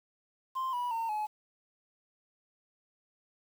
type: tone with pitch steps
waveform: sine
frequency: 1046.5 / 976.4 / 911 / 850 Hz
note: C6 / B5 / A#5 / G#5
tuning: 0 / -20 / -40 / +40 cents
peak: -28 dBFS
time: 0.55-1.27 s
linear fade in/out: 20 ms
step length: 180 ms
effects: tanh soft clip ceiling -30 dBFS + 9-bit